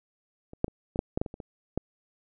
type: clicks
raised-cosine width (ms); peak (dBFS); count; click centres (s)
2; -30 / -10 / -27 / -20 / -9 / -13 / -13 / -23 / -27 / -25 / -14; 11; 0.534 / 0.644 / 0.681 / 0.959 / 0.991 / 1.175 / 1.215 / 1.262 / 1.341 / 1.402 / 1.776
effects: none